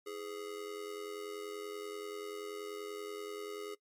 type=tone with amplitude modulation; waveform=square; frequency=415.3 Hz; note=G#4; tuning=in tune; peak=-38 dBFS; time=0.06-3.75 s; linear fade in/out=10 ms; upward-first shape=sine; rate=90.4 Hz; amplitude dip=75%; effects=noise-tail reverb RT60 0.1 s tail -20 dB re dry + MP3 64 kbps